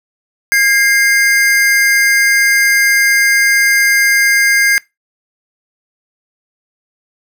square tone pair together, 1628.7 / 2100 Hz, G#6 / C7, -34 / +6 cents, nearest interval major third, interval 440 cents, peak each -12 dBFS, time 0.52-4.78 s, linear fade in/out 0 ms, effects noise-tail reverb RT60 0.2 s tail -22 dB re dry

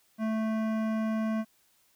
sine tone with hard clipping, 220 Hz, A3, in tune, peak -29 dBFS, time 0.18-1.45 s, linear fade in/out 50 ms, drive 15 dB, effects white hiss -67 dBFS RMS until 1.95 s

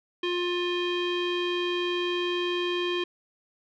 square tone with low-pass filter, 353.6 Hz, F4, 22 cents sharp, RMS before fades -28 dBFS, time 0.23-3.04 s, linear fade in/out 5 ms, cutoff 3100 Hz, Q 4.7, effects none

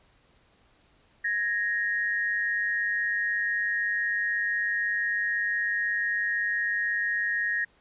sine tone pair together, 1665.1 / 1869 Hz, G#6 / A#6, +4 / +4 cents, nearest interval major second, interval 200 cents, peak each -30 / -26 dBFS, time 1.24-7.65 s, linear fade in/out 10 ms, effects pink hiss -63 dBFS RMS until 7.8 s + resampled to 8000 Hz

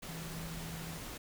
sine tone in noise, 163.8 Hz, E3, 11 cents flat, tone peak -43 dBFS, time 0.08-0.98 s, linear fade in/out 10 ms, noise pink, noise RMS -45 dBFS, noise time 0.02-1.18 s, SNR -1 dB, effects none

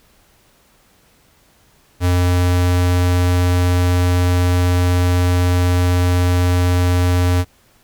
square tone, 89.2 Hz, F2, 37 cents sharp, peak -13 dBFS, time 2-7.45 s, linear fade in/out 50 ms, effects pink hiss -54 dBFS RMS until 7.83 s

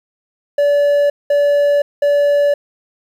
triangle tone bursts, 576 Hz, D5, 34 cents flat, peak -8 dBFS, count 3, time 0.58-2.54 s, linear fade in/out 5 ms, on 520 ms, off 200 ms, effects 8-bit

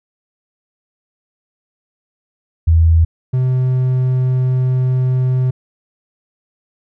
sine / triangle tone pair in turn, 82 / 128.23 Hz, E2 / C3, -9 / -35 cents, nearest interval minor sixth, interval 774 cents, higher second, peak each -7 / -10 dBFS, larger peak first, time 2.67-3.05 / 3.33-5.51 s, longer second, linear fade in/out 10 ms, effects none

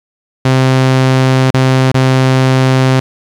sawtooth tone with dropouts, 130.81 Hz, C3, in tune, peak -3 dBFS, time 0.45-3 s, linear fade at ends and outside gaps 5 ms, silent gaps 1.507-1.541 / 1.918-1.943 s, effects low-pass 6000 Hz 12 dB/octave + 7-bit

